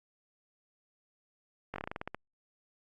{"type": "slowing click train", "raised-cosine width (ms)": 0.5, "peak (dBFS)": -22, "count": 11, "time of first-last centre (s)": [1.74, 2.146], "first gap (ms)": 20, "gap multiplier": 1.15, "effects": ["Opus 48 kbps"]}